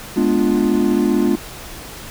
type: chord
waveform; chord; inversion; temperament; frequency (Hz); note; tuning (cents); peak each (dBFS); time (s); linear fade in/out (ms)
triangle; G# diminished seventh; none; equal with one note detuned; 211.3 / 246.9 / 293.7 / 349.2; G#3 / B3 / D4 / F4; +30 / 0 / 0 / 0; -17; 0.16-1.36; 10
effects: pink hiss -34 dBFS RMS until 2.1 s